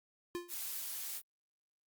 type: tone with exponential decay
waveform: square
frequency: 349.2 Hz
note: F4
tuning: in tune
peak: -35 dBFS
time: 0.35-0.58 s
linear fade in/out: 0 ms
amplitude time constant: 49 ms
type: noise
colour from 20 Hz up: blue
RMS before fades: -41 dBFS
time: 0.48-1.22 s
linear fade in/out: 50 ms
effects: Opus 48 kbps

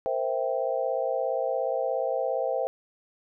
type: chord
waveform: sine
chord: C dominant seventh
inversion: third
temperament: equal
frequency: 466.2 / 523.3 / 659.3 / 784 Hz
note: Bb4 / C5 / E5 / G5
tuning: 0 / 0 / 0 / 0 cents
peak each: -33 / -28 / -30 / -33 dBFS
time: 0.06-2.67 s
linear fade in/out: 0 ms
effects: none

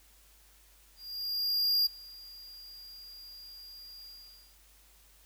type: tone with ADSR envelope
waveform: square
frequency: 4812 Hz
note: D8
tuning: 41 cents sharp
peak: -24 dBFS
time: 0.96-4.57 s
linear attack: 900 ms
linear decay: 13 ms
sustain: -23 dB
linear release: 500 ms
effects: added 50 Hz sine -62 dBFS peak until 5.25 s + white hiss -62 dBFS RMS until 5.25 s

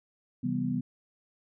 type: chord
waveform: sine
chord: C major seventh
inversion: none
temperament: equal with one note detuned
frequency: 132.56 / 164.81 / 196 / 246.9 Hz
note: C3 / E3 / G3 / B3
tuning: +23 / 0 / 0 / 0 cents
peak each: -35 / -35 / -34 / -30 dBFS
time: 0.43-0.81 s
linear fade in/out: 10 ms
effects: none

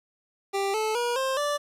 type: tone with pitch steps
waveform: 25% pulse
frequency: 394.2 / 434.9 / 479.7 / 529.2 / 583.8 Hz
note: G4 / A4 / A#4 / C5 / D5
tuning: +10 / -20 / +50 / +20 / -10 cents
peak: -21 dBFS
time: 0.53-1.58 s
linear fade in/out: 20 ms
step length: 210 ms
effects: low-pass 11000 Hz 12 dB/octave + 9-bit

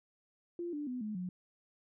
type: tone with pitch steps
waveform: sine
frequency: 346 / 294.3 / 250.4 / 213 / 181.18 Hz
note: F4 / D4 / B3 / G#3 / F#3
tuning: -16 / +4 / +24 / +44 / -36 cents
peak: -36 dBFS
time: 0.59-1.29 s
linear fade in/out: 2 ms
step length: 140 ms
effects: none

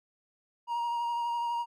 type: tone with vibrato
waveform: triangle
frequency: 944 Hz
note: A#5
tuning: 22 cents sharp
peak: -27 dBFS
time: 0.67-1.66 s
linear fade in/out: 50 ms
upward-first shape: sine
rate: 12 Hz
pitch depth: 16 cents each way
effects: none

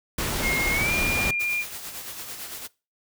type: noise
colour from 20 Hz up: pink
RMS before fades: -27 dBFS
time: 0.18-1.31 s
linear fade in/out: 5 ms
type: tone with pitch glide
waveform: sine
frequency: 2142 to 2404 Hz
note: C7 to D7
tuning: +40 to +40 cents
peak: -23 dBFS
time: 0.41-1.65 s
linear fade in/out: 50 ms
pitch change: +200 cents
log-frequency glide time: 0.71-0.92 s
type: noise with tremolo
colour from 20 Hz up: white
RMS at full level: -35 dBFS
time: 1.39-2.68 s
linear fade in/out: 20 ms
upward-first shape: sine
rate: 8.9 Hz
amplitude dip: 45%
effects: noise-tail reverb RT60 0.3 s tail -22 dB re dry

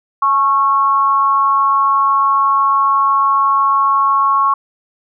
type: tone with amplitude modulation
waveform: sine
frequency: 1100 Hz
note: C#6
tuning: 14 cents flat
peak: -7 dBFS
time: 0.22-4.54 s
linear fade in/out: 5 ms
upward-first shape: sine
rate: 246 Hz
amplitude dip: 60%
effects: none

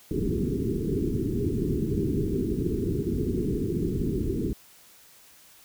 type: low-pass noise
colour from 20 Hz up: white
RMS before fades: -27 dBFS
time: 0.11-4.53 s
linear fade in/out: 2 ms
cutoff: 420 Hz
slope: 96 dB/octave
effects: white hiss -54 dBFS RMS until 5.64 s

